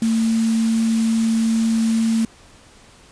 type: tone in noise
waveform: sine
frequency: 225.3 Hz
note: A3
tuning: 41 cents sharp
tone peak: -15 dBFS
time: 0.02-2.25 s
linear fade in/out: 2 ms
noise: white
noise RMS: -32 dBFS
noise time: 0.02-2.25 s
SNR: +14 dB
effects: pink hiss -48 dBFS RMS until 3.11 s + resampled to 22050 Hz